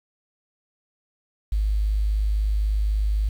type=tone with quantisation; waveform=sine; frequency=51.91 Hz; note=G#1; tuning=in tune; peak=-19 dBFS; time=1.52-3.29 s; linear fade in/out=5 ms; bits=8; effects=none